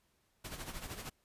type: noise with tremolo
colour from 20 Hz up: pink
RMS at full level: -42 dBFS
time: 0.44-1.1 s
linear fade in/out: 10 ms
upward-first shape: sine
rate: 13 Hz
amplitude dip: 65%
effects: pink hiss -75 dBFS RMS until 1.24 s + resampled to 32000 Hz